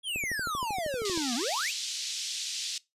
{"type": "exponential two-way sweep", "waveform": "square", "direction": "down then up", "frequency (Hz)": [3388, 227.1, 3388], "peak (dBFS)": -31, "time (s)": [0.03, 1.74], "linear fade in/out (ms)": 50, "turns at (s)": 1.35}
{"type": "click train", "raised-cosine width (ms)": 2, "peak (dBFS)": -26, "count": 14, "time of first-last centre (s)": [0.16, 1.176], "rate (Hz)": 12.8}
{"type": "band-pass noise", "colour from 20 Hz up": "pink", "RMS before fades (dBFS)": -35, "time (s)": [1.05, 2.78], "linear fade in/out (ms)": 2, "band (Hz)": [3300, 7100], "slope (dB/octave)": 24}
{"effects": ["noise-tail reverb RT60 0.2 s tail -21 dB re dry", "resampled to 32000 Hz"]}